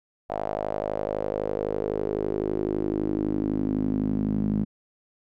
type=tone with band-pass filter sweep; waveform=sawtooth; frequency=51.91 Hz; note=G#1; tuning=in tune; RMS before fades=-27 dBFS; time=0.29-4.65 s; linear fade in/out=20 ms; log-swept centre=690 to 210 Hz; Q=4.3; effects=none